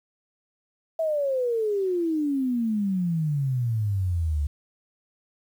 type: exponential sweep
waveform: sine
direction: down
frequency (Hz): 659.3 to 70.7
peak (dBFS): -22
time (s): 0.99-4.47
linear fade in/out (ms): 5
effects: 9-bit